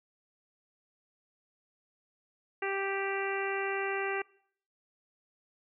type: harmonic tone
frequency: 392 Hz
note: G4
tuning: in tune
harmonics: 1 / 2 / 3 / 4 / 5 / 6 / 7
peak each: -34 / -38 / -41 / -39 / -38 / -42 / -42 dBFS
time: 2.62-4.22 s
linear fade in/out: 5 ms
effects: noise-tail reverb RT60 0.6 s tail -23 dB re dry